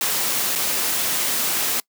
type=noise with dropouts; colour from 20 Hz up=white; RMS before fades=-22 dBFS; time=0.01-1.8 s; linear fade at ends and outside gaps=1 ms; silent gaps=0.553-0.558 s; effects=noise-tail reverb RT60 0.1 s tail -25 dB re dry + high-pass 150 Hz 12 dB/octave